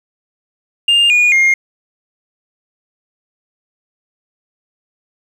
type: tone with pitch steps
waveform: sine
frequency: 2808 / 2445 / 2128 Hz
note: F7 / D#7 / C7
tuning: +9 / -31 / +29 cents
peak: -5 dBFS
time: 0.88-1.54 s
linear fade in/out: 5 ms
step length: 220 ms
effects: tanh soft clip ceiling -7 dBFS + 7-bit